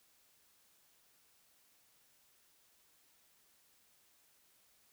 silence, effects white hiss -70 dBFS RMS until 4.92 s

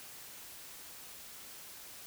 silence, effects white hiss -50 dBFS RMS until 2.06 s

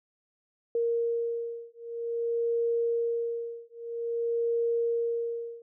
sine beating tone pair, 466.2 / 466.71 Hz, A#4 / A#4, 0 / +2 cents, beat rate 0.51 Hz, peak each -30 / -30 dBFS, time 0.75-5.62 s, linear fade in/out 2 ms, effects none

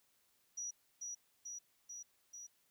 sine tone with echo, 5820 Hz, F#8, 29 cents flat, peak -40 dBFS, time 0.57-0.71 s, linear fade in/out 10 ms, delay 440 ms, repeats 4, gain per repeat -2 dB, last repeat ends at 2.47 s, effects white hiss -75 dBFS RMS until 2.7 s

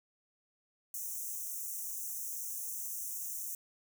white high-pass noise, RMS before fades -40 dBFS, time 0.94-3.55 s, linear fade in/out 2 ms, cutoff 5800 Hz, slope 96 dB/octave, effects none

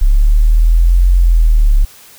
sine linear two-way sweep, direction up then down, 34.12 to 45.13 to 34.12 Hz, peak -5 dBFS, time 0.01-1.85 s, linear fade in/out 10 ms, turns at 1.1 s, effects white hiss -40 dBFS RMS until 2.18 s

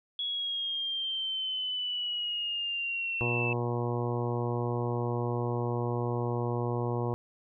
sine exponential sweep, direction down, 3359 to 2637 Hz, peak -30 dBFS, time 0.19-3.53 s, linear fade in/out 2 ms
harmonic tone, 120.1 Hz, B2, 48 cents flat, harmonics 1 / 2 / 3 / 4 / 5 / 6 / 7 / 8 / 9, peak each -31 / -38 / -35 / -36 / -43 / -42 / -43 / -41 / -44 dBFS, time 3.21-7.14 s, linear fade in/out 0 ms
effects none

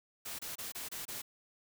white noise bursts, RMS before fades -42 dBFS, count 6, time 0.25-1.22 s, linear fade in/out 10 ms, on 140 ms, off 26 ms, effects none

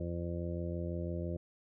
harmonic tone, 86 Hz, F2, 26 cents flat, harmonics 1 / 2 / 3 / 4 / 5 / 6 / 7, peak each -38 / -40 / -49 / -42 / -53 / -45 / -46 dBFS, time 0-1.37 s, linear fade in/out 5 ms, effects none

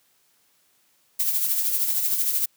violet noise with tremolo, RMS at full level -21 dBFS, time 1.19-2.46 s, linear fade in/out 10 ms, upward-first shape triangle, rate 13 Hz, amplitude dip 55%, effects white hiss -64 dBFS RMS until 2.56 s + high-pass 100 Hz 12 dB/octave

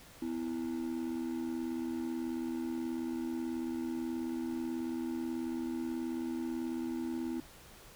triangle ring-modulated tone, 289.9 Hz, D4, 22 cents flat, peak -29 dBFS, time 0.22-7.4 s, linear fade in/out 0 ms, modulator 39.2 Hz, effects pink hiss -55 dBFS RMS until 7.95 s

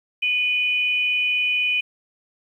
sine tone pair together, 2468 / 2988 Hz, D#7 / F#7, -15 / +16 cents, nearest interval minor third, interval 331 cents, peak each -19 / -26 dBFS, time 0.22-1.81 s, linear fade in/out 10 ms, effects 9-bit

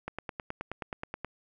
click train, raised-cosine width 0.5 ms, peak -20 dBFS, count 12, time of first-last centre 0.08-1.246 s, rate 9.43 Hz, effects none

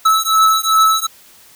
square beating tone pair, 1304 / 1306.6 Hz, E6 / E6, -19 / -16 cents, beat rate 2.6 Hz, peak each -14 dBFS, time 0.05-1.07 s, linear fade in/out 10 ms, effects white hiss -45 dBFS RMS until 1.55 s

